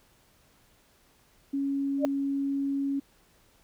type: tone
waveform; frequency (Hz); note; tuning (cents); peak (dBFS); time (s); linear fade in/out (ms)
sine; 277.2; C#4; 0; -26; 1.53-3; 10
type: tone with exponential growth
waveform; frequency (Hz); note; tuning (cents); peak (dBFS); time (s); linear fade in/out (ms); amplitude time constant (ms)
sine; 596; D5; +25; -18; 1.98-2.05; 0; 15
effects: pink hiss -63 dBFS RMS until 3.63 s